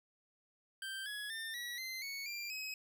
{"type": "tone with pitch steps", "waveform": "25% pulse", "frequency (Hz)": [1568, 1680.5, 1801.2, 1930.4, 2069, 2217, 2377, 2547], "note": ["G6", "G#6", "A6", "B6", "C7", "C#7", "D7", "D#7"], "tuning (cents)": [0, 20, 40, -40, -20, 0, 20, 40], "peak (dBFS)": -37, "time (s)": [0.82, 2.74], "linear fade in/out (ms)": 2, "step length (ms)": 240, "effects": []}